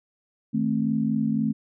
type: chord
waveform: sine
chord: A diminished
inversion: second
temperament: just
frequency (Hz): 158.4 / 220 / 264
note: Eb3 / A3 / C4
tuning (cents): +31 / 0 / +16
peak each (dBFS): -29 / -23 / -27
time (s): 0.53-1.53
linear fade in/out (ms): 20
effects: none